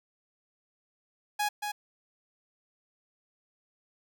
sawtooth tone with echo, 832 Hz, G#5, 3 cents sharp, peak -23 dBFS, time 1.39-1.49 s, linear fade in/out 10 ms, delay 230 ms, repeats 1, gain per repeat -5 dB, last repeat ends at 1.72 s, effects none

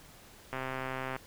click train, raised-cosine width 0.5 ms, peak -21 dBFS, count 84, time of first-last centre 0.53-1.164 s, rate 131 Hz, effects pink hiss -55 dBFS RMS until 1.26 s

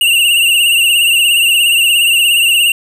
square tone with vibrato, 2794 Hz, F7, in tune, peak -8 dBFS, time 0.01-2.72 s, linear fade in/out 2 ms, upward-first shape triangle, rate 17 Hz, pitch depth 79 cents each way, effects none

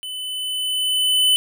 square tone with level ramp, 3013 Hz, F#7, 31 cents sharp, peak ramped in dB -29 to -13 dBFS, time 0.03-1.36 s, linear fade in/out 0 ms, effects none

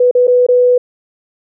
sine tone with dropouts, 494.7 Hz, B4, 3 cents sharp, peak -6 dBFS, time 0-0.78 s, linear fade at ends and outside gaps 5 ms, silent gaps 0.112-0.15 / 0.271-0.278 / 0.466-0.486 s, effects none

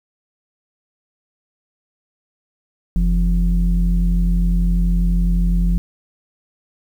sine tone pair together, 45.96 / 173.2 Hz, F#1 / F3, -11 / -14 cents, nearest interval octave + major seventh, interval 2297 cents, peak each -13 / -18 dBFS, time 2.96-5.78 s, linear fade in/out 0 ms, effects tanh soft clip ceiling -8 dBFS + 8-bit

